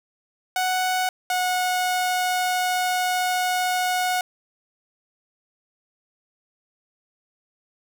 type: tone pair in turn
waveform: sawtooth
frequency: 740 / 731.1 Hz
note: F#5 / F#5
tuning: 0 / -21 cents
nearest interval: unison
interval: 21 cents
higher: first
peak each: -17 dBFS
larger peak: neither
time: 0.56-1.09 / 1.3-4.21 s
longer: second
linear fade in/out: 2 ms
effects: none